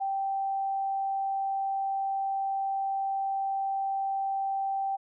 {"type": "tone", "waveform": "sine", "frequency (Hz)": 781, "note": "G5", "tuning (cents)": -7, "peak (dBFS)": -27, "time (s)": [0, 4.97], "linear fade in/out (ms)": 20, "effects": []}